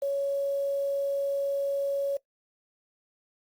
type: tone with quantisation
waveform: sine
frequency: 558 Hz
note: C#5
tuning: 11 cents sharp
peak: -25 dBFS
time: 0.02-2.17 s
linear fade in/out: 5 ms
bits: 8
effects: noise-tail reverb RT60 0.1 s tail -19 dB re dry + Opus 48 kbps